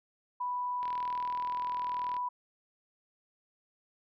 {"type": "tone", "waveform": "sine", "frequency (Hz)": 987.8, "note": "B5", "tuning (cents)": 0, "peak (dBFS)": -31, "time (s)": [0.4, 2.29], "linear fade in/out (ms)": 10}
{"type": "click train", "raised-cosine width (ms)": 0.3, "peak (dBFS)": -30, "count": 55, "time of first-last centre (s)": [0.83, 2.167], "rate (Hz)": 40.4}
{"effects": []}